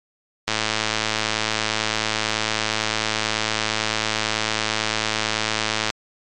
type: click train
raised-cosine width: 0.2 ms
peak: -3 dBFS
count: 592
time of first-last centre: 0.48-5.902 s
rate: 109 Hz
effects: MP3 64 kbps